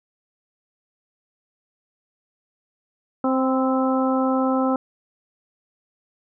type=harmonic tone with a mistuned harmonic; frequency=262.2 Hz; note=C4; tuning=4 cents sharp; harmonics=1 / 2 / 3 / 4 / 5; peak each=-20 / -24 / -27 / -30 / -28 dBFS; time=3.24-4.76 s; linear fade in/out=2 ms; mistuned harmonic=4; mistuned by=-26 cents; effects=none